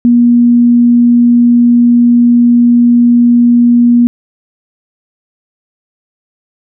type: tone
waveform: sine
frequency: 239.4 Hz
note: A#3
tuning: 46 cents sharp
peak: -3 dBFS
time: 0.05-4.07 s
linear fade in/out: 0 ms
effects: none